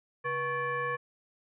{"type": "tone with frequency modulation", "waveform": "sine", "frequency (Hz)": 1108.7, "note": "C#6", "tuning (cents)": 0, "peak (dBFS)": -29, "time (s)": [0.24, 0.97], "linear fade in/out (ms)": 20, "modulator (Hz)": 623, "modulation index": 1.3, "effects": []}